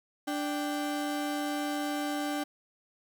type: tone pair together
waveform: 35% pulse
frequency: 293.7 / 784.1 Hz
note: D4 / G5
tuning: 0 / 0 cents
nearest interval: octave + perfect fourth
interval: 1700 cents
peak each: -30 / -34 dBFS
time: 0.27-2.44 s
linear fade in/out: 10 ms
effects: none